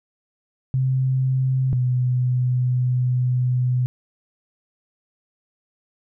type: tone pair in turn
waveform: sine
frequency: 130.81 / 125.5 Hz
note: C3 / B2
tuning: 0 / +28 cents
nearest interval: minor second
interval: 72 cents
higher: first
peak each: -17 dBFS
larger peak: neither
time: 0.74-1.73 / 1.73-3.86 s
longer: second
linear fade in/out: 0 ms
effects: none